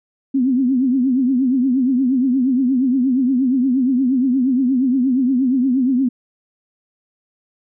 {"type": "tone with vibrato", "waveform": "sine", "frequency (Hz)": 257.8, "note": "C4", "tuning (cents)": -26, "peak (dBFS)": -13, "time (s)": [0.34, 6.09], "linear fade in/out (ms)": 10, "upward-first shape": "triangle", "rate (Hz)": 8.5, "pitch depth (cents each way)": 140, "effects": []}